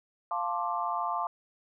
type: chord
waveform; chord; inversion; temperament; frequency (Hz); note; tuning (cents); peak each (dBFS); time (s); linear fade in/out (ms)
sine; D minor seventh; first; equal with one note detuned; 698.5 / 880 / 1053.8 / 1174.7; F5 / A5 / C6 / D6; 0 / 0 / +12 / 0; -34; 0.31-1.27; 2
effects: none